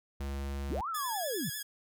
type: tone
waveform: square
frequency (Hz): 69.3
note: C#2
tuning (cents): 0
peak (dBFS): -35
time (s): 0.2-0.81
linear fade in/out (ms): 5
type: linear two-way sweep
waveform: sine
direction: up then down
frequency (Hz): 109.5 to 1380 to 109.5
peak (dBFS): -33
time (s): 0.69-1.5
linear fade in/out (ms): 10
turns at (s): 0.89
type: tone with vibrato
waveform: 5% pulse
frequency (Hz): 1689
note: G#6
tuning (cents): +29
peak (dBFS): -26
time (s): 0.94-1.63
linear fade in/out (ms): 10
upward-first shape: triangle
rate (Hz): 10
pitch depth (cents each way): 60
effects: none